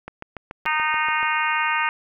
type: click train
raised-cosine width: 0.5 ms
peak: -18 dBFS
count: 9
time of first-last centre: 0.08-1.229 s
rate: 6.96 Hz
type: harmonic tone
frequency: 308.4 Hz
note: D#4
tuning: 15 cents flat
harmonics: 3 / 4 / 5 / 6 / 7 / 8 / 9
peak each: -25 / -26 / -27 / -28 / -28 / -29 / -30 dBFS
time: 0.66-1.89 s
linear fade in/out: 0 ms
effects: none